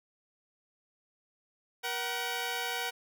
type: tone pair together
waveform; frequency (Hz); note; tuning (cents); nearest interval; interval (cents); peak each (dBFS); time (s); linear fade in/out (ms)
10% pulse; 476.3 / 756; A#4 / F#5; +37 / +37; minor sixth; 800; -28 / -26; 1.83-2.91; 20
effects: none

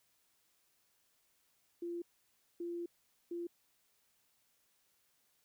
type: tone bursts at uneven times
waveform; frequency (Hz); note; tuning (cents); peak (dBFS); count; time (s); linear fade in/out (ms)
sine; 344.3; F4; -25; -38; 3; 1.82-2.02 / 2.6-2.86 / 3.31-3.47; 5
effects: white hiss -75 dBFS RMS until 5.44 s

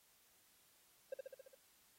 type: tone with echo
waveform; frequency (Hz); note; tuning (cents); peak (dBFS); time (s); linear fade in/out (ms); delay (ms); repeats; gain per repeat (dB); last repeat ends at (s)
triangle; 533; C5; +32; -37; 1.12-1.14; 5; 68; 6; -3; 1.548
effects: white hiss -71 dBFS RMS until 1.98 s + AAC 48 kbps

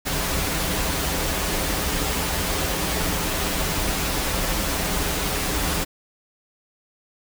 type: noise with comb filter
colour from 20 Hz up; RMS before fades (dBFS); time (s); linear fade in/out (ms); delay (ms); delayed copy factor
pink; -24; 0.05-5.85; 20; 8.5; -0.6
effects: none

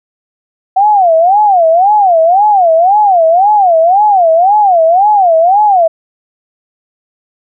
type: tone with vibrato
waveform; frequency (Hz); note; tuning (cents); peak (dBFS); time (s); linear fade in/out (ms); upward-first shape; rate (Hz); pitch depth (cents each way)
sine; 740; F#5; 0; -4; 0.76-5.88; 10; sine; 1.9; 240
effects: none

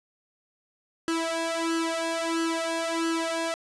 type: tone with flanger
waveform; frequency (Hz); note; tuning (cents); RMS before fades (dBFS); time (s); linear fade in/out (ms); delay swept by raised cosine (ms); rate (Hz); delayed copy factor
sawtooth; 329.6; E4; 0; -28; 1.08-3.54; 0; 0.66 to 1.86; 1.5; +0.9
effects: resampled to 22050 Hz + 8-bit

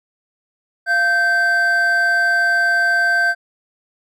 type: tone pair together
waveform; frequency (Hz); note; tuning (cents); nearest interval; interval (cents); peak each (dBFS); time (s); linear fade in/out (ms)
triangle; 693.6 / 1557; F5 / G6; -12 / -12; octave + major second; 1400; -20 / -12; 0.86-3.35; 50
effects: none

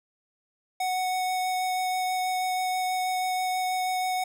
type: tone with vibrato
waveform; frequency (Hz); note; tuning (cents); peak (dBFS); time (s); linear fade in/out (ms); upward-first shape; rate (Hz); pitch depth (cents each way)
square; 740; F#5; 0; -26; 0.8-4.24; 5; sine; 6.2; 8
effects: none

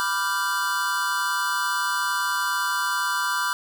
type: chord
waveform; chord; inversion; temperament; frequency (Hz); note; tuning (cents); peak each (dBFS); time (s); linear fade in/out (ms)
square; G dominant seventh; first; equal with one note detuned; 987.8 / 1174.7 / 1396.9 / 1554.5; B5 / D6 / F6 / G6; 0 / 0 / 0 / -15; -29; 0-3.53; 0
effects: none

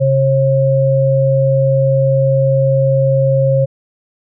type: tone pair together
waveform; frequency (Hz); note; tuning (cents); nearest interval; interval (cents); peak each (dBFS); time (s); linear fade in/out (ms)
sine; 135 / 540; C#3 / C#5; -45 / -45; 2 octaves; 2400; -12; 0-3.66; 20
effects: none

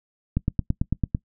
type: click train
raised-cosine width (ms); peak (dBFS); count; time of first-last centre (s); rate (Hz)
5; -9; 8; 0.37-1.149; 8.99
effects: noise-tail reverb RT60 0.1 s tail -22 dB re dry

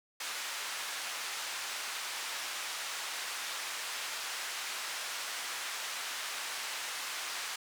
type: band-pass noise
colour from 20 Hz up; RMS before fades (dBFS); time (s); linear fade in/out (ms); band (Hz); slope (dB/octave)
pink; -39; 0.2-7.56; 5; 1200 to 9000; 12
effects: none

